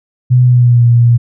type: tone with pitch glide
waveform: sine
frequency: 125.2 to 118.93 Hz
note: B2 to A#2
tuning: +24 to +35 cents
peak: -4 dBFS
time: 0.3-1.18 s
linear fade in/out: 20 ms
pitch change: -89 cents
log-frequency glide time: 0.43-0.85 s
effects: none